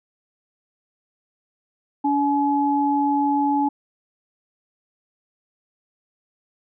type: tone pair together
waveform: sine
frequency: 285.6 / 850 Hz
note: D4 / G#5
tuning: -48 / +40 cents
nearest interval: octave + perfect fifth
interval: 1888 cents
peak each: -20 dBFS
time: 2.04-3.69 s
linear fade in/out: 10 ms
effects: none